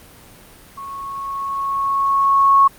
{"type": "tone with level ramp", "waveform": "sine", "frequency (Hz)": 1101, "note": "C#6", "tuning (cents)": -12, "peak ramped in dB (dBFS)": [-29, -7], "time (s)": [0.77, 2.68], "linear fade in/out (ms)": 10, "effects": ["pink hiss -44 dBFS RMS until 2.78 s", "Opus 32 kbps"]}